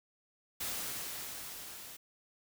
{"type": "noise with level ramp", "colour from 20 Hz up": "white", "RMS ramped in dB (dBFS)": [-37, -49], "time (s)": [0.6, 1.97], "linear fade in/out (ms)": 10, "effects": []}